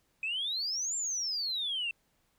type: exponential two-way sweep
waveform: sine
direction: up then down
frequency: 2489 to 7440 to 2658 Hz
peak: -30 dBFS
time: 0.23-1.91 s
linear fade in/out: 2 ms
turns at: 0.96 s
effects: tanh soft clip ceiling -26 dBFS + pink hiss -73 dBFS RMS until 2.38 s